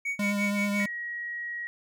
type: tone with tremolo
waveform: triangle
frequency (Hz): 2240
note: C#7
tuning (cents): +18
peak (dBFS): -25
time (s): 0.05-0.88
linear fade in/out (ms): 5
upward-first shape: sine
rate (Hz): 5.7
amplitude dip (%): 90
type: tone with vibrato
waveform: square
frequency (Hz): 203.4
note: G#3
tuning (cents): -36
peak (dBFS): -27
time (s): 0.19-0.86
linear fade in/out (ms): 5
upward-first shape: sine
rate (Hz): 9.1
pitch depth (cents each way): 13
type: tone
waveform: sine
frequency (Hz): 1901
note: A#6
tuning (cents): +33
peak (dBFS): -32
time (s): 0.8-1.67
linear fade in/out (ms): 0
effects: none